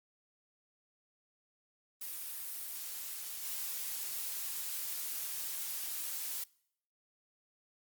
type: noise with level steps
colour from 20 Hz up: blue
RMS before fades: -42 / -39 dBFS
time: 2.01-6.44 s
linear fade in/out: 5 ms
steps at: 3.43 s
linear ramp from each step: 20 ms
effects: noise-tail reverb RT60 0.7 s tail -24 dB re dry + Opus 32 kbps